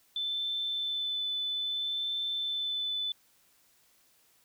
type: tone with vibrato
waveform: sine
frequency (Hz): 3520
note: A7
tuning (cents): 0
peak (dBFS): -30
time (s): 0.16-3.12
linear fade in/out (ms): 2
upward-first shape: sine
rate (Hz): 0.61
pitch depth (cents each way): 10
effects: white hiss -66 dBFS RMS until 4.44 s